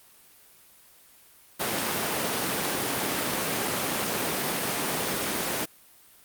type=high-pass noise; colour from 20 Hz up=pink; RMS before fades=-28 dBFS; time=1.59-5.66 s; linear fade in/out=20 ms; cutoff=210 Hz; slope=12 dB/octave; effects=white hiss -55 dBFS RMS until 6.24 s + Opus 32 kbps